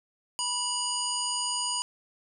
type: harmonic tone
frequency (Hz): 975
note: B5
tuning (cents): -23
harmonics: 1 / 3 / 5 / 7 / 9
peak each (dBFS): -34 / -34 / -34 / -34 / -34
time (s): 0.39-1.82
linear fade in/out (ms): 0
effects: none